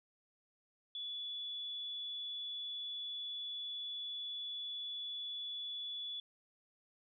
sine tone, 3431 Hz, A7, 44 cents flat, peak -40 dBFS, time 0.95-6.2 s, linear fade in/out 2 ms, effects none

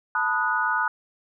sine chord, B dominant seventh, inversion third, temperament equal with one note detuned, 880 / 987.8 / 1244.5 / 1468.9 Hz, A5 / B5 / D#6 / F#6, 0 / 0 / 0 / -13 cents, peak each -28 / -29 / -27 / -24 dBFS, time 0.15-0.88 s, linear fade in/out 2 ms, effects none

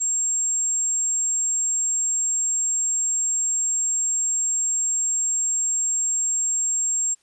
sine tone, 7520 Hz, A#8, 14 cents sharp, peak -20 dBFS, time 0-7.15 s, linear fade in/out 20 ms, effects white hiss -64 dBFS RMS until 7.22 s + resampled to 22050 Hz

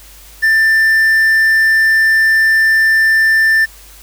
triangle tone with quantisation, 1780 Hz, A6, 20 cents sharp, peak -6 dBFS, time 0.42-3.66 s, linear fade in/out 20 ms, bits 6, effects added 50 Hz sine -40 dBFS peak until 4.02 s + white hiss -40 dBFS RMS until 4.02 s

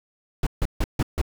brown noise bursts, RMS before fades -21 dBFS, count 5, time 0.43-1.215 s, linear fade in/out 2 ms, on 37 ms, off 150 ms, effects none

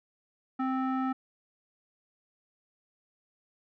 square tone with low-pass filter, 261.6 Hz, C4, in tune, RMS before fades -30 dBFS, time 0.59-1.13 s, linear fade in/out 10 ms, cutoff 1300 Hz, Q 2.3, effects none

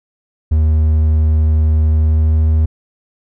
triangle tone with pitch glide, 77.78 to 78.55 Hz, D#2 to D#2, 0 to +17 cents, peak -7 dBFS, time 0.51-2.66 s, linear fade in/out 10 ms, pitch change +17 cents, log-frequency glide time 1.92-2.41 s, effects none

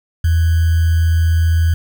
sine tone with sample-and-hold, 82.41 Hz, E2, in tune, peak -10 dBFS, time 0.24-1.74 s, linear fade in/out 5 ms, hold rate 1575 Hz, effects none

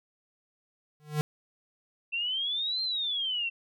square tone with exponential growth, 150.7 Hz, D3, 45 cents sharp, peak -22 dBFS, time 1-1.21 s, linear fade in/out 0 ms, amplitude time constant 45 ms
sine exponential two-way sweep, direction up then down, 2680 to 4186 to 2680 Hz, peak -28 dBFS, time 2.12-3.5 s, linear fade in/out 20 ms, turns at 2.82 s
effects none

